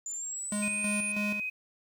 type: linear sweep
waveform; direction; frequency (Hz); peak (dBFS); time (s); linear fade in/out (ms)
sine; up; 7040 to 9397; -34; 0.06-1.12; 2
type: tone with tremolo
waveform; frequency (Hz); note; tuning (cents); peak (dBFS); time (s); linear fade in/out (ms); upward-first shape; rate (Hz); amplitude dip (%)
square; 207.5; G#3; -1; -31; 0.52-1.4; 2; square; 3.1; 60
type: tone with pitch glide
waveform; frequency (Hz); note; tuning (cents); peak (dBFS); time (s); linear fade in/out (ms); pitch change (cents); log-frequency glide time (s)
sine; 2489 to 2515; D#7 to D#7; 0 to +18; -31; 0.62-1.5; 10; +18; 1.05-1.16
effects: 10-bit